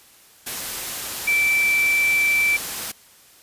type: tone in noise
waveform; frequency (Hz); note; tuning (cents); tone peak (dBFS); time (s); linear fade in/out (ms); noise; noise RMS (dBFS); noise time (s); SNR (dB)
sine; 2331; D7; -14; -16; 1.27-2.57; 10; white; -29; 0.46-2.92; +10
effects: white hiss -51 dBFS RMS until 3.42 s + resampled to 32000 Hz